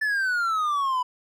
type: exponential sweep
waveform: triangle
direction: down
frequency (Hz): 1760 to 986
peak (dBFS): -20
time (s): 0.01-1.03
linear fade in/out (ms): 10
effects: none